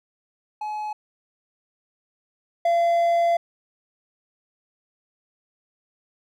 triangle tone pair in turn, 849 / 682.9 Hz, G#5 / F5, +38 / -39 cents, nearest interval major third, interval 377 cents, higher first, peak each -25 / -15 dBFS, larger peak second, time 0.61-0.93 / 2.65-3.37 s, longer second, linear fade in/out 5 ms, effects none

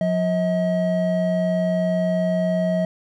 triangle tone pair together, 179.03 / 638 Hz, F3 / D#5, +43 / +43 cents, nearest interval octave + minor seventh, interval 2200 cents, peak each -19 dBFS, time 0.01-2.85 s, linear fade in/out 2 ms, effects none

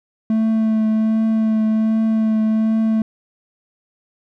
triangle tone with vibrato, 220 Hz, A3, in tune, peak -12 dBFS, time 0.3-3.02 s, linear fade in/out 2 ms, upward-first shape triangle, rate 1.3 Hz, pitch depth 17 cents each way, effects none

